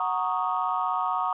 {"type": "chord", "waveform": "sine", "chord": "D# minor seventh", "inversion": "first", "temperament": "equal", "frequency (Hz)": [740, 932.3, 1108.7, 1244.5], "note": ["F#5", "A#5", "C#6", "D#6"], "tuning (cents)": [0, 0, 0, 0], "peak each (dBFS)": -29, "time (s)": [0, 1.33], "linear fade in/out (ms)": 2, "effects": ["tanh soft clip ceiling -15 dBFS"]}